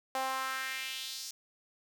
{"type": "tone with high-pass filter sweep", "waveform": "sawtooth", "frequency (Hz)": 263.3, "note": "C4", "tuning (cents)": 11, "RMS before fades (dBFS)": -37, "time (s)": [0.15, 1.31], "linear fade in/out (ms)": 2, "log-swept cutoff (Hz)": [700, 5700], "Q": 2.4, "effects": []}